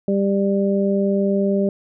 harmonic tone, 197.8 Hz, G3, 16 cents sharp, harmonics 1 / 2 / 3, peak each -18 / -21 / -23 dBFS, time 0.08-1.69 s, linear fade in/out 2 ms, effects none

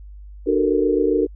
sine tone cluster, 300.3 / 372.6 / 441.3 / 468.5 Hz, D4 / F#4 / A4 / A#4, +39 / +12 / +5 / +9 cents, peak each -21 dBFS, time 0.46-1.27 s, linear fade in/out 20 ms, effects added 50 Hz sine -36 dBFS peak until 1.35 s

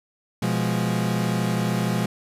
40% pulse chord, F diminished, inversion second, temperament equal, 123.47 / 174.61 / 207.7 Hz, Cb3 / F3 / Ab3, 0 / 0 / 0 cents, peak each -25 dBFS, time 0.42-2.06 s, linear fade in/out 5 ms, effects resampled to 32000 Hz

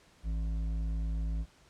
sine tone with hard clipping, 54.4 Hz, A1, 19 cents flat, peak -32 dBFS, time 0.23-1.46 s, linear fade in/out 50 ms, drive 8 dB, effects pink hiss -62 dBFS RMS until 1.69 s + low-pass 8000 Hz 12 dB/octave

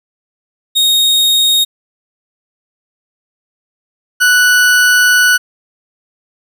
40% pulse tone pair in turn, 3729 / 1479.9 Hz, A#7 / F#6, 0 / 0 cents, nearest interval octave + major third, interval 1600 cents, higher first, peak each -7 / -6 dBFS, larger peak second, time 0.75-1.65 / 4.2-5.38 s, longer second, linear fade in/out 20 ms, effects 8-bit

